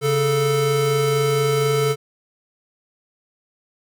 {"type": "tone pair together", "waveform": "square", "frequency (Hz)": [138.2, 438.8], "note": ["C#3", "A4"], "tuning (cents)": [-5, -5], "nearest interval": "octave + minor sixth", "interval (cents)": 2000, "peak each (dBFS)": [-22, -19], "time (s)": [0.01, 1.96], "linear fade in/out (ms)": 50, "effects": []}